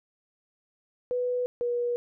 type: tone pair in turn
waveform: sine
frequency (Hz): 494.6 / 481.9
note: B4 / B4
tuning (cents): +3 / -43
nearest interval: unison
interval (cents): 46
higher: first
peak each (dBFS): -25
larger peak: neither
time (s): 1.11-1.46 / 1.61-1.96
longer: neither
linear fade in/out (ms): 0
effects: none